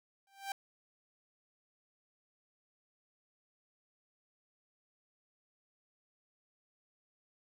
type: tone with exponential growth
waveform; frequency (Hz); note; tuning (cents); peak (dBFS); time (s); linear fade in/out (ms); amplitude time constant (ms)
sawtooth; 786; G5; +4; -30; 0.27-0.52; 2; 54
effects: none